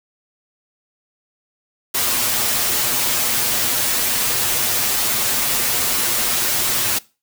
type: noise with comb filter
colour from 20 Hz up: white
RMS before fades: -19 dBFS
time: 1.94-6.99 s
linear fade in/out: 10 ms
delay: 8.3 ms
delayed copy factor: +0.95
effects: noise-tail reverb RT60 0.3 s tail -21 dB re dry